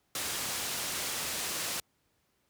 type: low-pass noise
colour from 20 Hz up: white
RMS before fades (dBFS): -35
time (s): 0.15-1.8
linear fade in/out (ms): 2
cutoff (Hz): 10000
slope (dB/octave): 12
effects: pink hiss -74 dBFS RMS until 2.49 s + high-pass 60 Hz 12 dB/octave